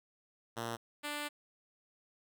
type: tone pair in turn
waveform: 5% pulse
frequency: 116.1 / 294.2 Hz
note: A#2 / D4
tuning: -7 / +3 cents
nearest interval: octave + major third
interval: 1610 cents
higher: second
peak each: -26 dBFS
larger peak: neither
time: 0.56-0.77 / 1.03-1.29 s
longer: second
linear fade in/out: 20 ms
effects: none